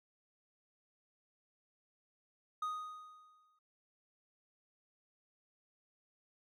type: tone with exponential decay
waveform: triangle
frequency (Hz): 1244.5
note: D#6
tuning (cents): 0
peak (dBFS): -32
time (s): 2.62-3.59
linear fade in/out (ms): 5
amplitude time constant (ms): 210
effects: none